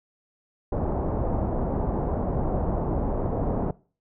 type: low-pass noise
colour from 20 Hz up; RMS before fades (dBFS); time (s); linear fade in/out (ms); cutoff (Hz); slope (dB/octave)
pink; -26; 0.72-3.71; 5; 840; 24
effects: noise-tail reverb RT60 0.4 s tail -22 dB re dry